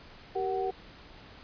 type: tone cluster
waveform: sine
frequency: 386 / 466.9 / 748 Hz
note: G4 / A#4 / F#5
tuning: -27 / +3 / +19 cents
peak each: -31 / -36 / -32 dBFS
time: 0.35-0.71 s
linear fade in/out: 10 ms
effects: pink hiss -51 dBFS RMS until 1.43 s + resampled to 11025 Hz